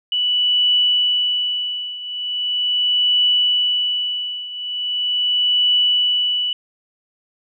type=tone with tremolo; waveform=sine; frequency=2960 Hz; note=F#7; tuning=in tune; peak=-12 dBFS; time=0.12-6.53 s; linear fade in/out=2 ms; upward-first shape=triangle; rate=0.4 Hz; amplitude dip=85%; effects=none